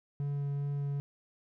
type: tone with vibrato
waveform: triangle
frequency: 142.1 Hz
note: C#3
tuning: 43 cents sharp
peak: -29 dBFS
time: 0.2-1 s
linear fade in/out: 0 ms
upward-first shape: sine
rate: 2.5 Hz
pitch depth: 8 cents each way
effects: none